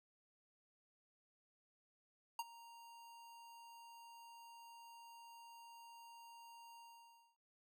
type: tone with ADSR envelope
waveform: square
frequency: 932.3 Hz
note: A#5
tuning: in tune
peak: -38 dBFS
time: 2.39-7.37 s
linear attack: 3 ms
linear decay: 36 ms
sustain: -19 dB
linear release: 580 ms
effects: none